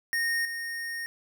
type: tone with level steps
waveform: square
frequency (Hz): 1850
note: A#6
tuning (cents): -14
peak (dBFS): -26 / -33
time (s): 0.13-1.06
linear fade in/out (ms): 0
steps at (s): 0.45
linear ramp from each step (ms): 2
effects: none